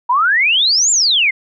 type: exponential two-way sweep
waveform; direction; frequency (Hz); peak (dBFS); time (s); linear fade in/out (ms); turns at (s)
sine; up then down; 932.3 to 7459 to 2035; -10; 0.09-1.31; 10; 0.91
effects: none